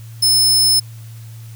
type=tone; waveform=sawtooth; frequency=5230 Hz; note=E8; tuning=15 cents flat; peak=-8 dBFS; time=0.22-0.8 s; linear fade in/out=10 ms; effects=added 113 Hz sine -32 dBFS peak until 1.55 s + white hiss -47 dBFS RMS until 1.55 s